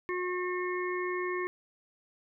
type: harmonic tone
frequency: 361.3 Hz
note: F#4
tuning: 41 cents flat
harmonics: 1 / 3 / 5 / 6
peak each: -32 / -37 / -39 / -40 dBFS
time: 0.09-1.47 s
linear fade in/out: 0 ms
effects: none